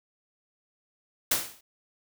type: noise with exponential decay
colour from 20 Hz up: white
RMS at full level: -21 dBFS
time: 1.31-1.61 s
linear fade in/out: 5 ms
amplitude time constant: 65 ms
effects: none